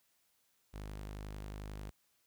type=tone; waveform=sawtooth; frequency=51.2 Hz; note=G#1; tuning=24 cents flat; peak=-39 dBFS; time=0.73-1.91 s; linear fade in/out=20 ms; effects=white hiss -75 dBFS RMS until 2.26 s